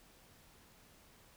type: silence
effects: pink hiss -63 dBFS RMS until 1.36 s